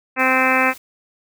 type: harmonic tone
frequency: 259.6 Hz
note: C4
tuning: 13 cents flat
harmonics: 1 / 2 / 3 / 4 / 5 / 6 / 7 / 8 / 9 / 10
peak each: -23 / -23 / -23 / -23 / -23 / -23 / -23 / -23 / -23 / -23 dBFS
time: 0.16-0.74 s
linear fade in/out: 50 ms
type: noise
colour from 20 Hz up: white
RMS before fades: -41 dBFS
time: 0.19-0.78 s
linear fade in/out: 5 ms
effects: none